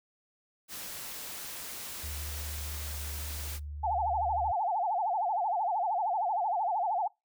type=noise; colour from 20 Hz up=white; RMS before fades=-41 dBFS; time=0.68-3.6 s; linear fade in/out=50 ms
type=tone with pitch glide; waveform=sine; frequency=74.4 to 73.5 Hz; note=D2 to D2; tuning=+23 to +2 cents; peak=-37 dBFS; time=2.03-4.52 s; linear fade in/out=10 ms; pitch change=-21 cents; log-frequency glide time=2.52-3.24 s
type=tone with vibrato; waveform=sine; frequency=784 Hz; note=G5; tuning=in tune; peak=-27 dBFS; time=3.83-7.08 s; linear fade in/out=10 ms; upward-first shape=sine; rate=13 Hz; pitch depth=220 cents each way
effects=noise-tail reverb RT60 0.2 s tail -24 dB re dry